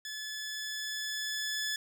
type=tone with level ramp; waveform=15% pulse; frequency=1723 Hz; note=A6; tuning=37 cents flat; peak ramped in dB=-32 to -25 dBFS; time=0.05-1.76 s; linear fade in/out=2 ms; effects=none